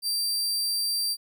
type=tone; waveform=sawtooth; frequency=4699 Hz; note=D8; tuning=in tune; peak=-22 dBFS; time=0.02-1.17 s; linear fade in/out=50 ms; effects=none